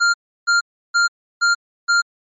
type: tone bursts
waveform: square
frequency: 1396.9 Hz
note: F6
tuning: in tune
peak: -13 dBFS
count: 5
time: 0-2.02 s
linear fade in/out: 20 ms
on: 140 ms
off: 330 ms
effects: MP3 32 kbps